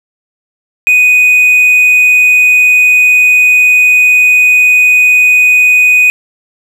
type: tone with hard clipping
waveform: triangle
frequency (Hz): 2489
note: D#7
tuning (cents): 0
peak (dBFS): -4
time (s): 0.87-6.1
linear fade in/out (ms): 0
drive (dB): 5
effects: none